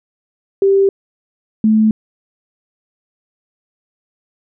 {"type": "tone pair in turn", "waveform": "sine", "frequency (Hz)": [392, 217.6], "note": ["G4", "A3"], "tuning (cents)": [0, -19], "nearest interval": "minor seventh", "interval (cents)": 1019, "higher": "first", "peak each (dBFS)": -8, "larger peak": "neither", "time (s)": [[0.62, 0.89], [1.64, 1.91]], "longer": "neither", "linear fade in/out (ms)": 2, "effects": []}